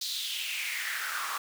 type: noise with high-pass filter sweep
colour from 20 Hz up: pink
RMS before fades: -34 dBFS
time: 0.01-1.38 s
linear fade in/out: 5 ms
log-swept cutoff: 4300 to 1100 Hz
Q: 4.8
effects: none